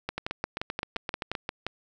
two click trains, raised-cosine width 0.3 ms, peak -15 / -14 dBFS, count 10 / 10, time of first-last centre 0.18-1.352 / 0.09-1.666 s, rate 7.68 / 5.71 Hz, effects none

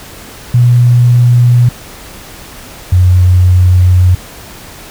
sine tone pair in turn, 121.6 / 90.68 Hz, B2 / F#2, -26 / -34 cents, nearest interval perfect fourth, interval 508 cents, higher first, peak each -3 dBFS, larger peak neither, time 0.54-1.69 / 2.92-4.15 s, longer second, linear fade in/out 5 ms, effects pink hiss -31 dBFS RMS until 4.9 s

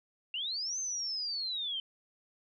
sine linear two-way sweep, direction up then down, 2717 to 6310 to 3058 Hz, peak -33 dBFS, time 0.34-1.8 s, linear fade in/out 2 ms, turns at 0.79 s, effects none

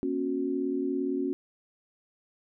sine tone cluster, 237.5 / 275 / 366.1 Hz, A#3 / C#4 / F#4, +33 / -14 / -18 cents, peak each -36 / -29 / -31 dBFS, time 0.03-1.33 s, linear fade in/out 0 ms, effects none

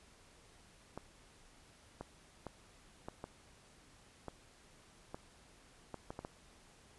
clicks, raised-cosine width 1 ms, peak -29 dBFS, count 11, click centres 0.976 / 2.01 / 2.467 / 3.085 / 3.241 / 4.283 / 5.145 / 5.943 / 6.105 / 6.191 / 6.249 s, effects pink hiss -63 dBFS RMS until 6.98 s + resampled to 24000 Hz

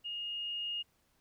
sine tone with level ramp, 2851 Hz, F7, 35 cents sharp, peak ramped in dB -37 to -34 dBFS, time 0.04-0.83 s, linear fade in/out 20 ms, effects pink hiss -73 dBFS RMS until 1.2 s

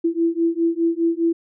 sine beating tone pair, 331.4 / 336.3 Hz, E4 / E4, +9 / +35 cents, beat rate 4.9 Hz, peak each -20 dBFS, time 0.04-1.33 s, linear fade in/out 10 ms, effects none

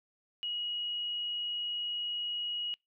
sine tone, 2900 Hz, F#7, 35 cents flat, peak -33 dBFS, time 0.43-2.74 s, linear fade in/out 0 ms, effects noise-tail reverb RT60 0.2 s tail -26 dB re dry

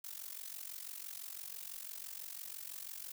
blue noise with amplitude modulation, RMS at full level -43 dBFS, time 0.04-3.12 s, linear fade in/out 5 ms, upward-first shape sine, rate 46 Hz, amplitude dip 85%, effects none

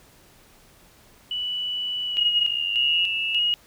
sine tone with pitch glide, 2960 to 2668 Hz, F#7 to E7, 0 to +20 cents, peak -25 dBFS, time 1.31-3.39 s, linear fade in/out 2 ms, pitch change -180 cents, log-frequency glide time 2.04-3.15 s
sine tone with tremolo, 2883 Hz, F#7, 46 cents flat, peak -19 dBFS, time 2.17-3.54 s, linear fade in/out 0 ms, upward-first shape square, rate 1.7 Hz, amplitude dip 60%
effects pink hiss -54 dBFS RMS until 3.66 s

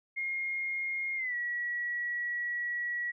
sine tone with pitch glide, 2138 to 1926.9 Hz, C7 to B6, +37 to -43 cents, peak -31 dBFS, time 0.16-3.12 s, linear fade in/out 20 ms, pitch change -180 cents, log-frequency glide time 1.16-1.35 s, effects none

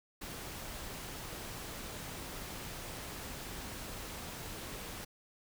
pink noise, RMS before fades -44 dBFS, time 0.21-5.05 s, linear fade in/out 10 ms, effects none

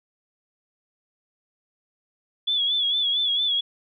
sine tone with vibrato, 3411 Hz, G#7, 46 cents sharp, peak -20 dBFS, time 2.47-3.61 s, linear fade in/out 10 ms, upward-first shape sine, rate 4.4 Hz, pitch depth 66 cents each way, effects none

